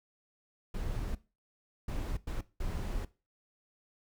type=noise bursts at uneven times; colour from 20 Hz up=brown; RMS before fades=-35 dBFS; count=4; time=0.74-1.15 / 1.88-2.17 / 2.27-2.41 / 2.6-3.05 s; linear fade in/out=5 ms; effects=noise-tail reverb RT60 0.3 s tail -18 dB re dry